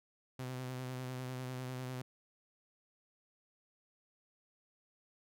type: tone with vibrato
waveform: sawtooth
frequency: 127.8 Hz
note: C3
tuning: 40 cents flat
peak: -36 dBFS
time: 0.39-2.02 s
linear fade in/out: 5 ms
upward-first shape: square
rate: 10 Hz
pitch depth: 20 cents each way
effects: none

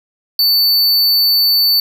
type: tone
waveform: square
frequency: 4500 Hz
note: C#8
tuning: 25 cents sharp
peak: -10 dBFS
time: 0.39-1.8 s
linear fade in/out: 2 ms
effects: none

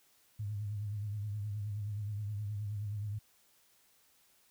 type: tone with vibrato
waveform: sine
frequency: 103.83 Hz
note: G#2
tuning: in tune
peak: -35 dBFS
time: 0.39-3.19 s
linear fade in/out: 10 ms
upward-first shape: triangle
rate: 9.5 Hz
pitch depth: 78 cents each way
effects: white hiss -68 dBFS RMS until 4.5 s

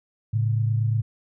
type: tone pair together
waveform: sine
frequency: 110 / 138.59 Hz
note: A2 / C#3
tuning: 0 / 0 cents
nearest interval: major third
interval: 400 cents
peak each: -20 / -28 dBFS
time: 0.33-1.02 s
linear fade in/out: 10 ms
effects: none

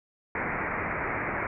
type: low-pass noise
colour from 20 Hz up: white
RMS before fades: -31 dBFS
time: 0.35-1.47 s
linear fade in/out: 2 ms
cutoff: 2300 Hz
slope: 96 dB/octave
effects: none

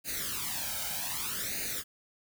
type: noise with flanger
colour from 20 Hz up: white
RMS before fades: -35 dBFS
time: 0.04-1.84 s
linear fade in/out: 50 ms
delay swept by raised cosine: 0.45 to 1.34 ms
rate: 0.64 Hz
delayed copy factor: +0.85
effects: none

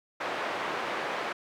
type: band-pass noise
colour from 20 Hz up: pink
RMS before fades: -33 dBFS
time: 0.2-1.33 s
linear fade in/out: 10 ms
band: 500 to 2100 Hz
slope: 12 dB/octave
effects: none

